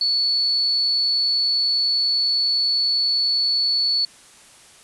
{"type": "tone", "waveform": "sine", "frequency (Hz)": 4435, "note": "C#8", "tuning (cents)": 0, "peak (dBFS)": -17, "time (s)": [0.01, 4.05], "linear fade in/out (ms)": 2, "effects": ["white hiss -48 dBFS RMS until 4.83 s", "resampled to 24000 Hz"]}